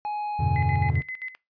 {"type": "tone with pitch glide", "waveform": "triangle", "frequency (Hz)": [837, 830.3], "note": ["G#5", "G#5"], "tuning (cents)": [13, -1], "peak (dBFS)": -25, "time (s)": [0.05, 0.9], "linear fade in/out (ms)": 0, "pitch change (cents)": -14, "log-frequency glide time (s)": [0.17, 0.74]}
{"type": "chord", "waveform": "triangle", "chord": "E minor seventh", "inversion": "none", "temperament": "equal with one note detuned", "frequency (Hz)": [84.14, 98, 123.47, 146.83], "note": ["E2", "G2", "B2", "D3"], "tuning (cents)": [36, 0, 0, 0], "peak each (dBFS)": -25, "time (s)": [0.39, 1.02], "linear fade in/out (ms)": 10}
{"type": "tone with tremolo", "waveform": "sine", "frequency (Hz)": 2035, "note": "C7", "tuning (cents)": -49, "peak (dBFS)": -30, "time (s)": [0.56, 1.35], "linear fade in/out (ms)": 0, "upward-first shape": "square", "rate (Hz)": 7.6, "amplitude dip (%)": 80}
{"effects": ["noise-tail reverb RT60 0.2 s tail -20 dB re dry", "resampled to 11025 Hz"]}